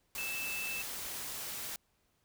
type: tone in noise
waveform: sine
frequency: 2637 Hz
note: E7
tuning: in tune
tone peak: -37 dBFS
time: 0.18-0.82 s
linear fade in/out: 2 ms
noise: white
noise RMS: -41 dBFS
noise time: 0.15-1.76 s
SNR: +1 dB
effects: pink hiss -75 dBFS RMS until 2.24 s